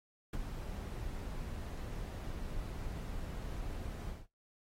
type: noise with ADSR envelope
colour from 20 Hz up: brown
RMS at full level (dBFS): -33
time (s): 0.33-4.27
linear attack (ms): 6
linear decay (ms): 25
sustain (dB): -8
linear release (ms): 190
effects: noise-tail reverb RT60 0.2 s tail -21 dB re dry + AAC 48 kbps